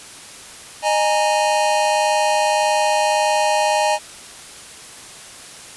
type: chord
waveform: square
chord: D# suspended fourth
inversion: none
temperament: equal with one note detuned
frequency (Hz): 614.4 / 830.6 / 932.3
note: D#5 / G#5 / A#5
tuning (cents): -22 / 0 / 0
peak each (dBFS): -20 / -19 / -23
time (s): 0.82-3.99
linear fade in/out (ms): 50
effects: white hiss -38 dBFS RMS until 5.76 s + resampled to 24000 Hz